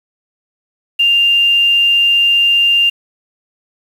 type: tone with quantisation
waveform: sine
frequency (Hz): 2795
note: F7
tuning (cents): +1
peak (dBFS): -8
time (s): 0.99-2.9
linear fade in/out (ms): 10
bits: 6
effects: none